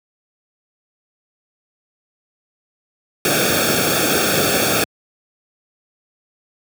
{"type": "noise with comb filter", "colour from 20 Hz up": "pink", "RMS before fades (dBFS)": -17, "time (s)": [3.25, 4.84], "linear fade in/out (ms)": 2, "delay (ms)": 1, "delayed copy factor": -0.9, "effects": ["high-pass 100 Hz 12 dB/octave"]}